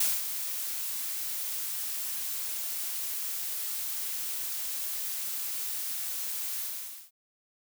blue noise with ADSR envelope, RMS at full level -25 dBFS, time 0-7.11 s, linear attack 6 ms, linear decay 210 ms, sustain -9 dB, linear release 500 ms, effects none

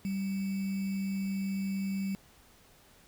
sine tone with sample-and-hold, 194.4 Hz, G3, 14 cents flat, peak -30 dBFS, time 0.05-2.15 s, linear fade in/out 0 ms, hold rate 2450 Hz, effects pink hiss -60 dBFS RMS until 3.07 s

